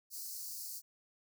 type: high-pass noise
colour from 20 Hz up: white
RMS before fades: -44 dBFS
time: 0.1-0.82 s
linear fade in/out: 50 ms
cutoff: 4300 Hz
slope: 96 dB/octave
effects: none